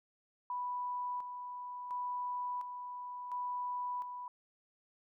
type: tone with tremolo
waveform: sine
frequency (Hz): 987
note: B5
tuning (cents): -1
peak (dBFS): -35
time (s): 0.5-4.28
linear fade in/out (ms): 2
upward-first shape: square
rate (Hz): 0.71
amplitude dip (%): 50
effects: none